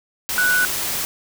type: tone in noise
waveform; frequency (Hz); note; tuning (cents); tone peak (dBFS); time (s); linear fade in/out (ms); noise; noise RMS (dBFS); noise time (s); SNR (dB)
sine; 1480; F#6; 0; -15; 0.38-0.65; 0; white; -24; 0.29-1.05; +6
effects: none